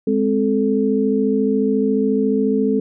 sine tone cluster, 207 / 261.2 / 436 Hz, G#3 / C4 / A4, -5 / -3 / -16 cents, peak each -19 dBFS, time 0.07-2.8 s, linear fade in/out 5 ms, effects none

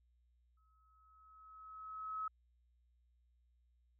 sine tone with exponential growth, 1285 Hz, E6, 45 cents flat, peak -37 dBFS, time 0.57-2.28 s, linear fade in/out 5 ms, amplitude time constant 370 ms, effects added 60 Hz sine -70 dBFS peak until 3.99 s

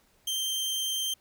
sawtooth tone, 3145 Hz, G7, 5 cents sharp, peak -25 dBFS, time 0.27-1.14 s, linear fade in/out 5 ms, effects pink hiss -65 dBFS RMS until 1.2 s

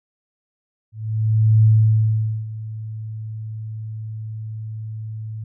sine tone with ADSR envelope, 109.5 Hz, A2, 8 cents flat, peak -9 dBFS, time 0.92-5.44 s, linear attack 720 ms, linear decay 820 ms, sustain -18 dB, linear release 4 ms, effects none

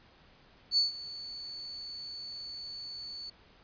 sine tone with ADSR envelope, 4462 Hz, C#8, 11 cents sharp, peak -21 dBFS, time 0.71-3.3 s, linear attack 63 ms, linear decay 140 ms, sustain -18 dB, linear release 6 ms, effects pink hiss -60 dBFS RMS until 3.63 s + resampled to 11025 Hz

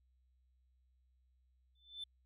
sine tone with exponential growth, 3530 Hz, A7, 5 cents sharp, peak -38 dBFS, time 1.75-2.04 s, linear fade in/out 5 ms, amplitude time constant 61 ms, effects tanh soft clip ceiling -39 dBFS + added 63 Hz sine -70 dBFS peak until 2.25 s

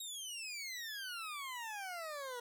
20% pulse exponential sweep, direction down, 3818 to 474.2 Hz, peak -37 dBFS, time 0-2.4 s, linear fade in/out 5 ms, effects none

